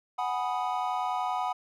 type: chord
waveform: triangle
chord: G# minor seventh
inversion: third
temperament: equal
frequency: 740 / 830.6 / 987.8 / 1244.5 Hz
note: F#5 / G#5 / B5 / D#6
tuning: 0 / 0 / 0 / 0 cents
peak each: -29 / -34 / -31 / -34 dBFS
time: 0.18-1.53 s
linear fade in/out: 10 ms
effects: none